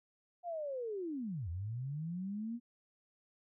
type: linear two-way sweep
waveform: sine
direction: down then up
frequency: 717 to 80.2 to 242 Hz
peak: -37 dBFS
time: 0.43-2.6 s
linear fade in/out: 50 ms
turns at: 1.49 s
effects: none